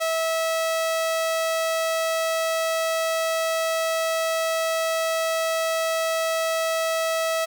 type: tone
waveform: sawtooth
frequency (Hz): 650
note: E5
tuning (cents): -24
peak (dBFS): -18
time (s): 0-7.46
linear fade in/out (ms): 20
effects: none